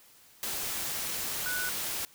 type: tone in noise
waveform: sine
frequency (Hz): 1480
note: F#6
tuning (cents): 0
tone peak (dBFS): -32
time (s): 1.46-1.69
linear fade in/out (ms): 0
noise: white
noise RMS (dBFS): -34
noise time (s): 0.43-2.05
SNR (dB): -1
effects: white hiss -58 dBFS RMS until 2.14 s